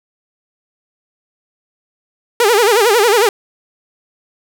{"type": "tone with vibrato", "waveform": "sawtooth", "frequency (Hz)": 440, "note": "A4", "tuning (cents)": 0, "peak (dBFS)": -5, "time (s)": [2.4, 3.29], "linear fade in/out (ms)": 2, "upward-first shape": "sine", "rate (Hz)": 11, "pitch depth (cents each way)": 190, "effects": []}